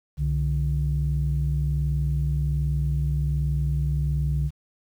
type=tone pair together; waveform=sine; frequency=65.3 / 146.59 Hz; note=C2 / D3; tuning=-3 / -3 cents; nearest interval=octave + major second; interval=1400 cents; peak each=-23 dBFS; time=0.17-4.51 s; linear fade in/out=50 ms; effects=tanh soft clip ceiling -15 dBFS + 9-bit